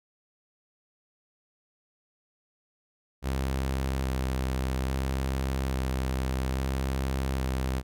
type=tone with vibrato; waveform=sawtooth; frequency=65.8 Hz; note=C2; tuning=10 cents sharp; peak=-23 dBFS; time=3.22-7.83 s; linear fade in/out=50 ms; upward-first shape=square; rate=0.6 Hz; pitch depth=17 cents each way; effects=none